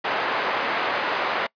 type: band-pass noise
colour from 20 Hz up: pink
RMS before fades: -25 dBFS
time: 0.04-1.47 s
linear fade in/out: 10 ms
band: 600 to 2200 Hz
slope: 12 dB/octave
effects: noise-tail reverb RT60 0.1 s tail -24 dB re dry + resampled to 11025 Hz